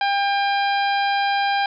harmonic tone with a mistuned harmonic, 800 Hz, G5, 35 cents sharp, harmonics 1 / 2 / 3 / 4 / 5 / 6, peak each -19 / -25 / -29 / -31 / -33 / -35 dBFS, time 0.01-1.66 s, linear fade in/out 2 ms, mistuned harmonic 6, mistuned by +27 cents, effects none

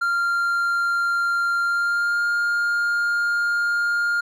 triangle tone with pitch glide, 1390 to 1410.2 Hz, F6 to F6, -9 to +16 cents, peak -17 dBFS, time 0.01-4.21 s, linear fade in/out 10 ms, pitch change +25 cents, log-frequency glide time 1.62-2.25 s, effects none

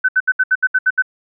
sine tone bursts, 1515 Hz, F#6, 40 cents sharp, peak -10 dBFS, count 9, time 0.04-1.023 s, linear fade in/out 10 ms, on 47 ms, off 70 ms, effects none

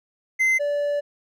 triangle tone pair in turn, 2066 / 579.8 Hz, C7 / D5, -22 / -22 cents, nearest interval octave + minor seventh, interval 2200 cents, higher first, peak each -15 / -19 dBFS, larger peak first, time 0.39-0.59 / 0.59-1.01 s, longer second, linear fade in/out 20 ms, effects none

